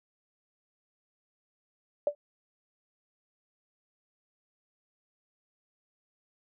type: tone with exponential decay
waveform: sine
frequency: 584 Hz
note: D5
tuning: 10 cents flat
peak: -19 dBFS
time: 2.07-2.15 s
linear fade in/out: 2 ms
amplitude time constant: 17 ms
effects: none